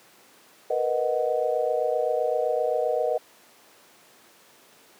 sine chord, B major seventh, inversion third, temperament equal, 466.2 / 493.9 / 622.3 / 740 Hz, A#4 / B4 / D#5 / F#5, 0 / 0 / 0 / 0 cents, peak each -28 / -26 / -26 / -30 dBFS, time 0.7-3.18 s, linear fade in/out 5 ms, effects pink hiss -54 dBFS RMS until 4.99 s + high-pass 300 Hz 12 dB/octave

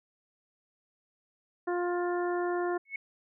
harmonic tone, 352.7 Hz, F4, 17 cents sharp, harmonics 1 / 2 / 3 / 4 / 5, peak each -29 / -35 / -39 / -41 / -43 dBFS, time 1.67-2.78 s, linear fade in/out 10 ms
sine tone with exponential growth, 2200 Hz, C#7, 14 cents flat, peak -29 dBFS, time 2.85-2.96 s, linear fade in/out 5 ms, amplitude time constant 22 ms
effects none

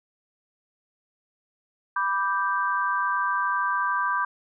sine chord, G major, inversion first, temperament equal, 987.8 / 1174.7 / 1568 Hz, B5 / D6 / G6, 0 / 0 / 0 cents, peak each -27 / -26 / -27 dBFS, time 1.96-4.25 s, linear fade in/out 5 ms, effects none

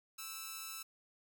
5% pulse tone with amplitude modulation, 1316 Hz, E6, 3 cents flat, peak -29 dBFS, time 0.18-0.83 s, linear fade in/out 10 ms, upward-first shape sine, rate 255 Hz, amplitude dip 60%, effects none

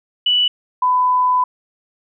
sine tone pair in turn, 2960 / 1001.6 Hz, F#7 / B5, 0 / +24 cents, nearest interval octave + perfect fifth, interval 1876 cents, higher first, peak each -12 dBFS, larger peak neither, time 0.26-0.48 / 0.82-1.44 s, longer second, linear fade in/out 5 ms, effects none

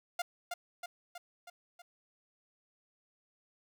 sawtooth tone with echo, 702 Hz, F5, 9 cents sharp, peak -28 dBFS, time 0.19-0.22 s, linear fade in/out 5 ms, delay 320 ms, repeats 5, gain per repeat -4 dB, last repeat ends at 1.82 s, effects none

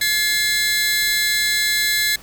sawtooth tone cluster, 1706 / 2115 / 3981 Hz, G#6 / C7 / B7, +46 / +18 / +13 cents, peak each -18 dBFS, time 0.01-2.16 s, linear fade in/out 5 ms, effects pink hiss -43 dBFS RMS until 2.22 s

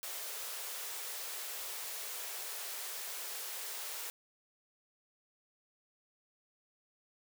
white high-pass noise, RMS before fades -42 dBFS, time 0.03-4.1 s, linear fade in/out 0 ms, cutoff 380 Hz, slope 96 dB/octave, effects none

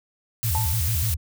sine tone with vibrato, 94 Hz, F#2, 28 cents sharp, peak -22 dBFS, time 0.43-1.17 s, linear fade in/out 20 ms, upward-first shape square, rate 6.7 Hz, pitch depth 300 cents each way
blue noise, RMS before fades -28 dBFS, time 0.43-1.14 s, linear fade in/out 0 ms
sine tone with exponential decay, 880 Hz, A5, in tune, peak -23 dBFS, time 0.55-0.86 s, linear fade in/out 0 ms, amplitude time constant 67 ms
effects none

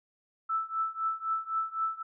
sine tone with tremolo, 1318.5 Hz, E6, in tune, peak -25 dBFS, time 0.49-2.03 s, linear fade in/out 10 ms, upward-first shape triangle, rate 3.9 Hz, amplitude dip 95%, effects none

